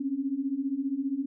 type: beating tone pair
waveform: sine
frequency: 263.2 / 278.2 Hz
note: C4 / C#4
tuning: +10 / +6 cents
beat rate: 15 Hz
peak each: -32 / -29 dBFS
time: 0-1.26 s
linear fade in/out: 10 ms
effects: none